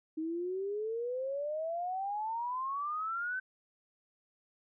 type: exponential sweep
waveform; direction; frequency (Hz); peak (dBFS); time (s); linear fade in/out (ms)
sine; up; 311.1 to 1541; -33; 0.17-3.4; 10
effects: none